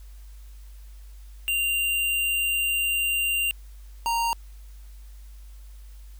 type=tone pair in turn; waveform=square; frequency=2781 / 928 Hz; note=F7 / A#5; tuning=-8 / -8 cents; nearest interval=octave + perfect fifth; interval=1900 cents; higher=first; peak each=-23 dBFS; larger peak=neither; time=1.48-3.51 / 4.06-4.33 s; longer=first; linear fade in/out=0 ms; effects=added 50 Hz sine -41 dBFS peak until 6.19 s + white hiss -59 dBFS RMS until 6.19 s